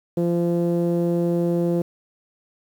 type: tone with low-pass filter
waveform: sawtooth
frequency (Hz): 171.9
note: F3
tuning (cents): -27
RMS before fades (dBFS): -21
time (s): 0.17-1.82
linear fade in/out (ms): 5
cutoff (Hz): 450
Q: 3
effects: 8-bit